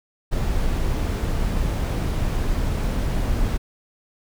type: noise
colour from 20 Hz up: brown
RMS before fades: -22 dBFS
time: 0.31-3.58 s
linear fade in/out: 20 ms
effects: none